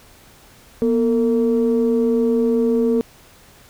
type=tone pair together; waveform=sine; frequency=240.4 / 453.8 Hz; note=B3 / A#4; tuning=-46 / -47 cents; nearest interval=major seventh; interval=1099 cents; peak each=-16 dBFS; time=0.82-3.01 s; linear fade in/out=0 ms; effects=tanh soft clip ceiling -9 dBFS + pink hiss -48 dBFS RMS until 3.69 s